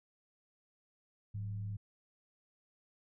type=tone with frequency modulation; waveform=sine; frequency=103.83 Hz; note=G#2; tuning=in tune; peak=-37 dBFS; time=1.34-1.77 s; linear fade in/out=10 ms; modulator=76.7 Hz; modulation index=0.35; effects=none